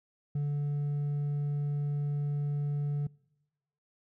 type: tone with hard clipping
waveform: sine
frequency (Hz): 145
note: D3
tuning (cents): -22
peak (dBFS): -29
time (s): 0.35-3.07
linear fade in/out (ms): 5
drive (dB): 2
effects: noise-tail reverb RT60 1.0 s tail -25 dB re dry